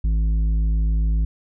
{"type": "tone with tanh clipping", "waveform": "triangle", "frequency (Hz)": 53.7, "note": "A1", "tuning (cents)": -41, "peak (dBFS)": -18, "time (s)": [0.04, 1.25], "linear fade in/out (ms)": 5, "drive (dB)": 12, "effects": []}